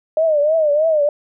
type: tone with vibrato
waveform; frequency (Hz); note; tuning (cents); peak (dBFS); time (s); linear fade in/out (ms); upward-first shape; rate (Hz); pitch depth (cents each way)
sine; 614; D#5; -23; -12; 0.17-1.09; 2; triangle; 3.2; 130
effects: none